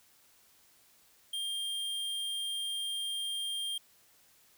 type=tone; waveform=square; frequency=3200 Hz; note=G7; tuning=35 cents sharp; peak=-34 dBFS; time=1.33-3.78 s; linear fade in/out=5 ms; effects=white hiss -64 dBFS RMS until 4.57 s